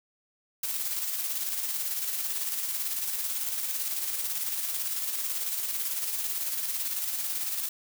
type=noise with tremolo; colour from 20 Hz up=blue; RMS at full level=-30 dBFS; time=0.63-7.69 s; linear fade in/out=5 ms; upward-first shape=square; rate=18 Hz; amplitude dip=35%; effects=none